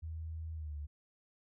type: tone with pitch glide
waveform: sine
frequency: 80.4 to 73.3 Hz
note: E2 to D2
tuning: -43 to -3 cents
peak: -39 dBFS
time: 0.02-0.87 s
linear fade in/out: 20 ms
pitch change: -160 cents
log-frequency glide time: 0.54-0.76 s
effects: none